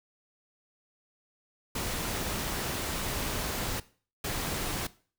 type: noise bursts at uneven times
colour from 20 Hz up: pink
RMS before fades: -33 dBFS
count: 2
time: 1.75-3.8 / 4.24-4.87 s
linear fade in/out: 5 ms
effects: noise-tail reverb RT60 0.4 s tail -18 dB re dry